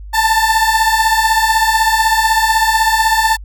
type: beating tone pair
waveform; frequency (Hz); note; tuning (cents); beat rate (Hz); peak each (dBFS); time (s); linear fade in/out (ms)
30% pulse; 880 / 896; A5 / A5; 0 / +31; 16; -11; 0.13-3.37; 20
effects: added 50 Hz sine -28 dBFS peak until 3.44 s